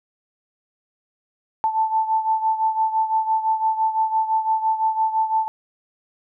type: beating tone pair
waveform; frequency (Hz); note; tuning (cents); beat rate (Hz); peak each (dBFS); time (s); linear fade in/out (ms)
sine; 880 / 885.9; A5 / A5; 0 / +12; 5.9; -19 / -24; 1.64-5.48; 0
effects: none